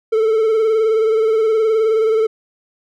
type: tone with vibrato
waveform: triangle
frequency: 441.1 Hz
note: A4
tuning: 4 cents sharp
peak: -10 dBFS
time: 0.12-2.27 s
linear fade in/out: 10 ms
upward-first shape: sine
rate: 19 Hz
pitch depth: 41 cents each way
effects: none